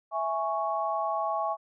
sine chord, C# minor, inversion first, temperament equal, 659.3 / 830.6 / 1108.7 Hz, E5 / G#5 / C#6, 0 / 0 / 0 cents, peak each -31 dBFS, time 0.11-1.57 s, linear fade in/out 50 ms, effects none

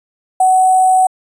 sine tone with sample-and-hold, 747 Hz, F#5, 16 cents sharp, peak -7 dBFS, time 0.4-1.07 s, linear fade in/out 5 ms, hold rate 8820 Hz, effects resampled to 22050 Hz

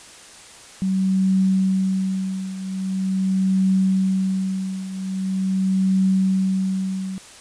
sine tone with tremolo, 189.8 Hz, F#3, 44 cents sharp, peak -14 dBFS, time 0.82-7.18 s, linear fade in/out 0 ms, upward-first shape triangle, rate 0.43 Hz, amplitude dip 80%, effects white hiss -43 dBFS RMS until 7.4 s + resampled to 22050 Hz

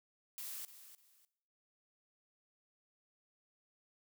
blue noise with echo, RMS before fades -45 dBFS, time 0.38-0.65 s, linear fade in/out 0 ms, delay 300 ms, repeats 2, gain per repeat -12 dB, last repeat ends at 1.25 s, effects noise-tail reverb RT60 0.7 s tail -17 dB re dry

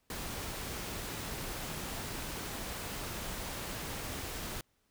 pink noise, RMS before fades -40 dBFS, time 0.1-4.61 s, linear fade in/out 2 ms, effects pink hiss -75 dBFS RMS until 4.9 s

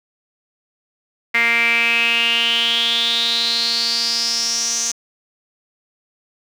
sawtooth tone with band-pass filter sweep, 233.1 Hz, A#3, in tune, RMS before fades -18 dBFS, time 1.34-4.92 s, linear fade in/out 10 ms, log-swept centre 2100 to 6300 Hz, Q 8.4, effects 7-bit

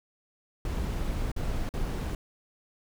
brown noise with dropouts, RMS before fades -30 dBFS, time 0.65-2.15 s, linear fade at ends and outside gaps 2 ms, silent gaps 1.317-1.363 / 1.691-1.738 s, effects none

